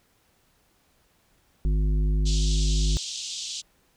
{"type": "harmonic tone", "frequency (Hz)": 51.3, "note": "G#1", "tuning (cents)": -21, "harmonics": [1, 3, 5, 7], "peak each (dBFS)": [-20, -30, -39, -42], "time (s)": [1.65, 2.97], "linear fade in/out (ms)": 0}
{"type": "band-pass noise", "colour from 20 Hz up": "pink", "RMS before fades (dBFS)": -34, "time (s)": [2.25, 3.62], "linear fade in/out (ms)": 20, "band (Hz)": [3100, 7600], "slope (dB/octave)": 48}
{"effects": ["pink hiss -65 dBFS RMS until 3.96 s"]}